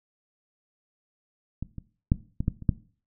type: clicks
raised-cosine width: 5 ms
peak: -19 / -24 / -7 / -15 / -11 / -27 / -8 dBFS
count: 7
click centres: 1.626 / 1.783 / 2.119 / 2.405 / 2.481 / 2.623 / 2.692 s
effects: noise-tail reverb RT60 0.4 s tail -18 dB re dry